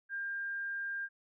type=tone; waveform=sine; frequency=1600 Hz; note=G6; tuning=35 cents sharp; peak=-35 dBFS; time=0.09-1.09 s; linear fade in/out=50 ms; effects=none